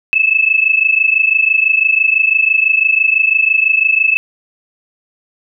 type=tone pair together; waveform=sine; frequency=2597 / 2623 Hz; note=E7 / E7; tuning=-26 / -9 cents; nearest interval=unison; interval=17 cents; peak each=-12 dBFS; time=0.13-4.17 s; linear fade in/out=0 ms; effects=none